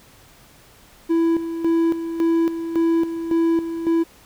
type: tone with tremolo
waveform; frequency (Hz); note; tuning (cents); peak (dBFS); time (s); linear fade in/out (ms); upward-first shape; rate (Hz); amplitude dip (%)
triangle; 331.4; E4; +9; -13; 1.09-4.04; 20; square; 1.8; 65
effects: pink hiss -50 dBFS RMS until 4.25 s